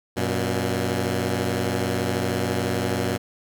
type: tone pair together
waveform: 10% pulse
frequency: 93.62 / 120 Hz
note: F#2 / B2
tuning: +21 / -49 cents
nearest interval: major third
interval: 430 cents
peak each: -17 dBFS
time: 0.16-3.18 s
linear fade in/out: 20 ms
effects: none